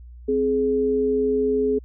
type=tone pair together; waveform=sine; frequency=261.6 / 421.5 Hz; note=C4 / G#4; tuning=0 / +26 cents; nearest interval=minor sixth; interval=826 cents; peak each=-24 / -19 dBFS; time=0.28-1.79 s; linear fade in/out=10 ms; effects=added 60 Hz sine -39 dBFS peak until 1.84 s

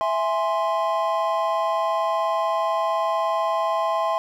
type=chord; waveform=triangle; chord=E augmented; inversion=none; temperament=equal; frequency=659.3 / 830.6 / 1046.5 Hz; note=E5 / G#5 / B#5; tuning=0 / 0 / 0 cents; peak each=-22 / -25 / -22 dBFS; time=0.01-4.18 s; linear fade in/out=0 ms; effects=none

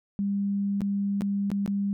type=tone with dropouts; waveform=sine; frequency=200 Hz; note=G3; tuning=35 cents sharp; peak=-24 dBFS; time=0.19-1.93 s; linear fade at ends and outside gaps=0 ms; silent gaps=0.807-0.817 / 1.209-1.219 / 1.503-1.516 / 1.661-1.677 s; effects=none

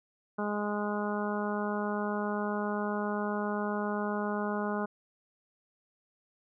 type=harmonic tone; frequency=207.5 Hz; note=G#3; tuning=1 cent flat; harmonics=1 / 2 / 3 / 4 / 5 / 6 / 7; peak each=-33 / -36 / -38 / -39 / -40 / -41 / -41 dBFS; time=0.38-4.86 s; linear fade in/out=10 ms; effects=none

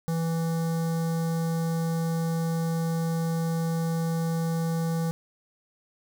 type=tone with notch filter; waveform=square; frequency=164.81 Hz; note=E3; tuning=in tune; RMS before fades=-27 dBFS; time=0.08-5.11 s; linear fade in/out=0 ms; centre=2600 Hz; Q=0.63; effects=none

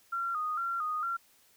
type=tone with vibrato; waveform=sine; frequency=1303 Hz; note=E6; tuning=20 cents flat; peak=-30 dBFS; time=0.12-1.17 s; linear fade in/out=10 ms; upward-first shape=square; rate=2.2 Hz; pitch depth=88 cents each way; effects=white hiss -64 dBFS RMS until 1.56 s

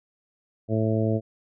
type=harmonic tone; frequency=110 Hz; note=A2; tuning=in tune; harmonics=1 / 2 / 3 / 4 / 5 / 6; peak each=-24 / -27 / -29 / -30 / -31 / -32 dBFS; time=0.68-1.21 s; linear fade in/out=50 ms; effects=none

